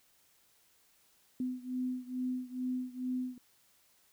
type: beating tone pair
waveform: sine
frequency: 252.5 / 254.8 Hz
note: B3 / C4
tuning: +39 / -46 cents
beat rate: 2.3 Hz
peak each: -36 / -38 dBFS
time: 1.4-3.38 s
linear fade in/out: 2 ms
effects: white hiss -68 dBFS RMS until 4.12 s